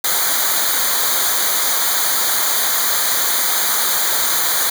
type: noise with comb filter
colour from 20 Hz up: white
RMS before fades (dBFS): -17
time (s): 0.04-4.7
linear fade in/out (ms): 5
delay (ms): 0.37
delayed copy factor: -1
effects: none